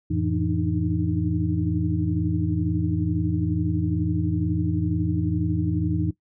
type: tone cluster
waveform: sine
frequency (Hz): 88.8 / 111 / 167.1 / 297 / 309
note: F2 / A2 / E3 / D4 / D#4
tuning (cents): +29 / +16 / +24 / +20 / -12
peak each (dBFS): -26 / -29 / -26 / -34 / -27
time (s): 0.1-6.11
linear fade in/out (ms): 10
effects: noise-tail reverb RT60 0.1 s tail -17 dB re dry